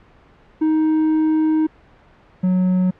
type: tone pair in turn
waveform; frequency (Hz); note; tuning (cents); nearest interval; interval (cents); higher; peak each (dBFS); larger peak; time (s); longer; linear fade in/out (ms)
triangle; 313.2 / 183.83; D#4 / F#3; +11 / -11; major sixth; 922; first; -12; neither; 0.61-1.67 / 2.43-2.91; first; 10
effects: pink hiss -50 dBFS RMS until 2.99 s + low-pass 2000 Hz 12 dB/octave